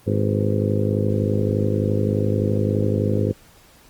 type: harmonic tone with a mistuned harmonic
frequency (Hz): 51.7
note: G#1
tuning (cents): -7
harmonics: 2 / 3 / 4 / 5 / 6 / 7 / 8 / 9 / 10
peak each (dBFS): -21 / -29 / -25 / -28 / -30 / -29 / -27 / -31 / -29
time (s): 0.06-3.33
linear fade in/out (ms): 20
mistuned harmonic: 9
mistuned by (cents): +65
effects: pink hiss -51 dBFS RMS until 3.89 s + Opus 24 kbps